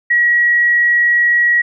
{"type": "tone", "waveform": "sine", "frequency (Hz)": 1913, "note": "A#6", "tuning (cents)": 44, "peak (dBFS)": -9, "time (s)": [0.1, 1.62], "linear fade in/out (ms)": 10, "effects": []}